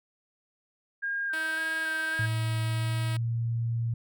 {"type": "tone with vibrato", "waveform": "sine", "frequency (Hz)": 1596, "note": "G6", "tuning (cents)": 31, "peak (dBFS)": -28, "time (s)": [1.02, 2.27], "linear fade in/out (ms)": 20, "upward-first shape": "square", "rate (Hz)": 1.8, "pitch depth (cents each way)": 24}
{"type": "tone", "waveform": "5% pulse", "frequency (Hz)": 319.7, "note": "D#4", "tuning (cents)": 47, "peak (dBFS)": -25, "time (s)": [1.33, 3.17], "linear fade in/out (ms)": 5}
{"type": "tone with pitch glide", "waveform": "sine", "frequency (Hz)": [112.8, 116.17], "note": ["A2", "A#2"], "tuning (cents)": [44, -6], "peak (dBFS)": -26, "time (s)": [2.19, 3.94], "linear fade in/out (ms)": 5, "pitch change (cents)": 50, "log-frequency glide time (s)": [2.57, 3.02]}
{"effects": []}